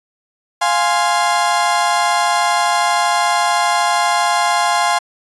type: chord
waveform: 35% pulse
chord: F minor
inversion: none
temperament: equal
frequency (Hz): 698.5 / 830.6 / 1046.5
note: F5 / Ab5 / C6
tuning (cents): 0 / 0 / 0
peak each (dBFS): -16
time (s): 0.61-4.99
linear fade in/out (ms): 10
effects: resampled to 24000 Hz